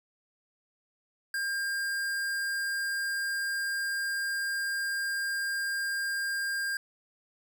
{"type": "tone", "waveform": "square", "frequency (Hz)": 1604, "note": "G6", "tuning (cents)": 39, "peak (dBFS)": -30, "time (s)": [1.34, 6.77], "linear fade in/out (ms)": 2, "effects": []}